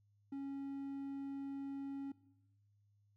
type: tone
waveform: triangle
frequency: 275.9 Hz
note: C#4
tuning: 8 cents flat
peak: -39 dBFS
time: 0.32-2.12 s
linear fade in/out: 5 ms
effects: noise-tail reverb RT60 0.9 s tail -19 dB re dry + added 102 Hz sine -70 dBFS peak until 3.16 s